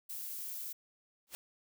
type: noise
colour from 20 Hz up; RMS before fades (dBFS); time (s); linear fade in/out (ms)
violet; -42; 0.09-0.73; 10
type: noise with exponential growth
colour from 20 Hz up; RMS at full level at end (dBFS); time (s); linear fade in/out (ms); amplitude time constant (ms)
white; -40; 1.27-1.35; 0; 16
effects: none